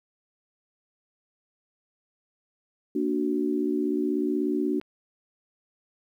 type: chord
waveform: sine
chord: Bb augmented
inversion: none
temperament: equal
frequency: 233.1 / 293.7 / 370 Hz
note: Bb3 / D4 / F#4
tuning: 0 / 0 / 0 cents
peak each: -30 / -26 / -28 dBFS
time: 2.95-4.8 s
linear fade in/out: 5 ms
type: click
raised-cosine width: 0.3 ms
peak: -33 dBFS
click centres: 4.814 s
effects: 10-bit